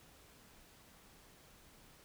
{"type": "silence", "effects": ["pink hiss -62 dBFS RMS until 2.04 s"]}